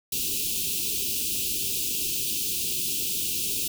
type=band-stop noise; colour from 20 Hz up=white; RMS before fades=-28 dBFS; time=0.12-3.68 s; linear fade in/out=5 ms; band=450 to 2500 Hz; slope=96 dB/octave; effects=none